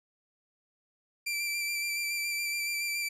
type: tone with vibrato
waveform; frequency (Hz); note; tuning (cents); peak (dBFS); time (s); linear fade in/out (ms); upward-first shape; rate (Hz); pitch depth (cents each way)
sawtooth; 2349; D7; 0; -27; 1.26-3.09; 10; square; 7.1; 17
effects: resampled to 32000 Hz